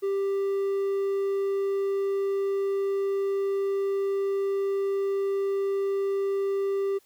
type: tone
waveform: triangle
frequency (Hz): 393.9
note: G4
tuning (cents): +8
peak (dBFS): -22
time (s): 0.02-6.99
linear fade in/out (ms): 20
effects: white hiss -63 dBFS RMS until 7.05 s